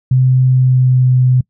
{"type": "tone with pitch glide", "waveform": "sine", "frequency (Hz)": [128.9, 127.27], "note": ["C3", "C3"], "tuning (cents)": [-26, -48], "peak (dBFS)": -7, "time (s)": [0.11, 1.41], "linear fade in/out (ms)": 5, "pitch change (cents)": -22, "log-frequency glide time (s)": [0.41, 1.15], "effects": ["noise-tail reverb RT60 0.1 s tail -24 dB re dry"]}